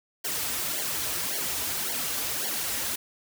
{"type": "noise with flanger", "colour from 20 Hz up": "white", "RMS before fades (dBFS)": -30, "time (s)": [0.24, 2.96], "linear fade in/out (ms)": 10, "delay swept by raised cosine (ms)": [0.78, 5.58], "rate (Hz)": 1.8, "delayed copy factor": -1, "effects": []}